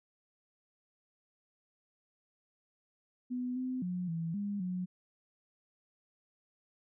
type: tone with pitch steps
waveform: sine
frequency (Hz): 249.2 / 255.8 / 179.8 / 165.1 / 203 / 181.8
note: B3 / C4 / F#3 / E3 / G#3 / F#3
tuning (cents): +16 / -39 / -49 / +3 / -39 / -30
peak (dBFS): -33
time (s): 3.3-4.86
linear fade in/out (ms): 20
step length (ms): 260
effects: none